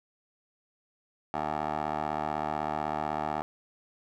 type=tone with band-pass filter; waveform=15% pulse; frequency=76 Hz; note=D#2; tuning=40 cents flat; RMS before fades=-32 dBFS; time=1.34-3.42 s; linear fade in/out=0 ms; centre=840 Hz; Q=2.3; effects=none